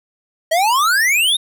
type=exponential sweep; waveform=square; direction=up; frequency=622.3 to 3768 Hz; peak=-13 dBFS; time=0.51-1.37 s; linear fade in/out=10 ms; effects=none